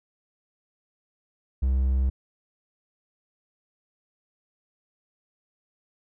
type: tone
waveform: triangle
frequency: 65.41 Hz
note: C2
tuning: in tune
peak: -18 dBFS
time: 1.62-2.1 s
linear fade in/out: 10 ms
effects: none